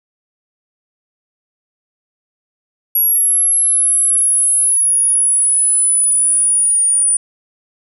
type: linear sweep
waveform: sine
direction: down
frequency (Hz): 11350 to 9397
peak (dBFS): -10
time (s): 2.95-7.17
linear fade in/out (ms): 5
effects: none